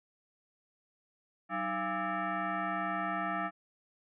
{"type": "tone with frequency modulation", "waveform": "sine", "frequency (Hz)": 311.1, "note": "D#4", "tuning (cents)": 0, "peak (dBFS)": -31, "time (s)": [1.49, 3.51], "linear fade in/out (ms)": 50, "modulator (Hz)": 500, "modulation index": 3.1, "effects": []}